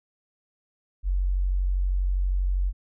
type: tone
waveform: sine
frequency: 46.25 Hz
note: F#1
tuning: in tune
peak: -21 dBFS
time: 1.03-2.73 s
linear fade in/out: 50 ms
effects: none